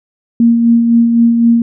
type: tone with tremolo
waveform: sine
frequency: 233.1 Hz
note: A#3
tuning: in tune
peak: -4 dBFS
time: 0.4-1.62 s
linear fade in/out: 2 ms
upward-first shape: sine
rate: 3.9 Hz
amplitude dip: 40%
effects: none